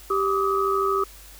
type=tone cluster; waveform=sine; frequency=391.2 / 1169 / 1262 Hz; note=G4 / D6 / D#6; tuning=-4 / -8 / +24 cents; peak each=-23 / -26 / -24 dBFS; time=0.1-1.04 s; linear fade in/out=5 ms; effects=added 50 Hz sine -46 dBFS peak until 1.39 s + white hiss -47 dBFS RMS until 1.39 s